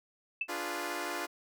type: tone with exponential decay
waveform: sine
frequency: 2637 Hz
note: E7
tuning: in tune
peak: -26 dBFS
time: 0.41-0.48 s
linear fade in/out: 5 ms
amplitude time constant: 15 ms
type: chord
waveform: 10% pulse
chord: D diminished seventh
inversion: none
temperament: equal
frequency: 293.7 / 349.2 / 415.3 / 493.9 Hz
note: D4 / F4 / Ab4 / Cb5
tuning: 0 / 0 / 0 / 0 cents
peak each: -32 / -29 / -35 / -35 dBFS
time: 0.48-1.27 s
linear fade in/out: 20 ms
effects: none